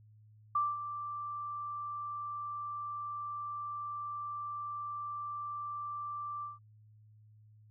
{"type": "tone with ADSR envelope", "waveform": "sine", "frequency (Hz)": 1174.7, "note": "D6", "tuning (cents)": 0, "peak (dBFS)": -26, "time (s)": [0.55, 6.59], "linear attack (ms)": 6, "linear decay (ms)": 210, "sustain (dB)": -11, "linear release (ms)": 160, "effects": ["added 107 Hz sine -57 dBFS peak until 7.7 s"]}